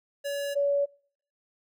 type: tone pair in turn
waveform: square / sine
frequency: 567 / 567 Hz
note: C#5 / C#5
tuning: +39 / +39 cents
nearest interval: unison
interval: 0 cents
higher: neither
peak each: -30 / -22 dBFS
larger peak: second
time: 0.24-0.55 / 0.55-0.86 s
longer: neither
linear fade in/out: 20 ms
effects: noise-tail reverb RT60 0.6 s tail -26 dB re dry